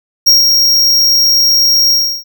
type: tone with ADSR envelope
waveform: square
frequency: 5588 Hz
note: F8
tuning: in tune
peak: -3 dBFS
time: 0.26-2.24 s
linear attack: 16 ms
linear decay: 150 ms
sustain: -4 dB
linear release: 320 ms
effects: none